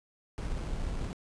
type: noise with sample-and-hold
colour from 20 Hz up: brown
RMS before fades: -34 dBFS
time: 0.38-1.13 s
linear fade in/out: 0 ms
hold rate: 3675 Hz
effects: resampled to 22050 Hz